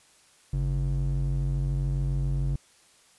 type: ring-modulated tone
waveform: triangle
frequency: 94 Hz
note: F#2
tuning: 28 cents sharp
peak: -19 dBFS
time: 0.53-2.56 s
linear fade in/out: 5 ms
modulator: 43.6 Hz
effects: white hiss -59 dBFS RMS until 3.18 s + resampled to 24000 Hz